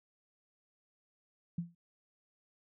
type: tone with exponential decay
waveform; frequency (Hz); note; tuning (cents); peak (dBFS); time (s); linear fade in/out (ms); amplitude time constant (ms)
sine; 171; F3; -36; -30; 1.58-1.75; 5; 36
effects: none